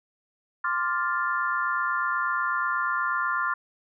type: chord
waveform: sine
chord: D minor seventh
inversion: third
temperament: equal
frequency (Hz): 1046.5 / 1174.7 / 1396.9 / 1760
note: C6 / D6 / F6 / A6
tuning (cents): 0 / 0 / 0 / 0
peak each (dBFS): -29 / -31 / -27 / -32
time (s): 0.64-3.54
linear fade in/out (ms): 5
effects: none